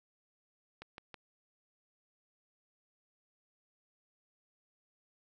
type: click train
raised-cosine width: 0.3 ms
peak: -30 dBFS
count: 3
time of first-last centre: 0.82-1.143 s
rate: 6.2 Hz
effects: none